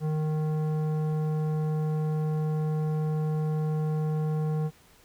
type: tone with tanh clipping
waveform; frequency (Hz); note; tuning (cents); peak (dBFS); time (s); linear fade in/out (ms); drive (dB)
triangle; 154.5; D#3; -12; -27; 0-4.71; 50; 17
effects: pink hiss -58 dBFS RMS until 5.04 s